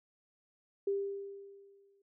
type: tone with exponential decay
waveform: sine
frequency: 397.3 Hz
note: G4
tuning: 23 cents sharp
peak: -28 dBFS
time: 0.87-2.02 s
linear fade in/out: 5 ms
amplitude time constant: 250 ms
effects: none